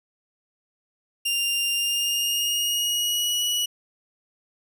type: tone with pitch glide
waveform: sawtooth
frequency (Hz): 2794 to 2930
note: F7 to F#7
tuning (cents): 0 to -18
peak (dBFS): -19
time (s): 1.25-3.66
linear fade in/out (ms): 10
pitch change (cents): +82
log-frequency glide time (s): 1.74-3.43
effects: none